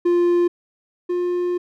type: tone pair in turn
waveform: triangle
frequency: 349.2 / 354.7 Hz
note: F4 / F4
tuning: 0 / +27 cents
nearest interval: unison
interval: 27 cents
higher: second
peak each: -12 / -17 dBFS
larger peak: first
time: 0.05-0.48 / 1.09-1.58 s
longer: second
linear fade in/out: 10 ms
effects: none